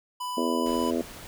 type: tone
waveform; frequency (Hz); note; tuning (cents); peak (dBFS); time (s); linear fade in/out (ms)
square; 994; B5; +11; -31; 0.2-0.91; 10
type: harmonic tone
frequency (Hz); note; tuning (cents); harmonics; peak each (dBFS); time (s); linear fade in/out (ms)
83.1; E2; +15; 3 / 4 / 5 / 6 / 7 / 8; -28 / -30 / -32 / -34 / -35 / -36; 0.37-1.02; 5
type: noise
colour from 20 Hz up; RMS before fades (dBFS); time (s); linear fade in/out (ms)
pink; -43; 0.66-1.27; 0
effects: none